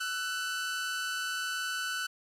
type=tone pair together; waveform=sawtooth; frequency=1335 / 1496.2 Hz; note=E6 / F#6; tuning=+22 / +19 cents; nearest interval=major second; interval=197 cents; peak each=-36 / -29 dBFS; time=0-2.07 s; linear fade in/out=10 ms; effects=low-pass 12000 Hz 12 dB/octave + 11-bit